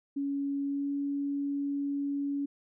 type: tone with pitch glide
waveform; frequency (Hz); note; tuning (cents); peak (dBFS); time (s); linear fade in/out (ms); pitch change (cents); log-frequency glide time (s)
sine; 280 to 282.3; C#4 to C#4; +18 to +32; -29; 0.16-2.46; 10; +14; 0.65-0.91
effects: none